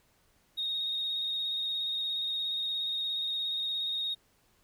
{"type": "tone with vibrato", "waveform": "triangle", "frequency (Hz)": 3729, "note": "A#7", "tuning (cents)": 0, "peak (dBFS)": -27, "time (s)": [0.57, 4.15], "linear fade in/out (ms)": 20, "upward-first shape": "square", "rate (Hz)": 17, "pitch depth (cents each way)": 17, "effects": ["tanh soft clip ceiling -28 dBFS", "pink hiss -68 dBFS RMS until 4.63 s"]}